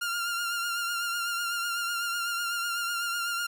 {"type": "tone with vibrato", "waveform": "sawtooth", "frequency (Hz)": 1396.9, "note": "F6", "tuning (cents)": 0, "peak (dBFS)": -25, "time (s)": [0.01, 3.47], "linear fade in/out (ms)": 10, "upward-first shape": "triangle", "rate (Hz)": 8, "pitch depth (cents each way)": 39, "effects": []}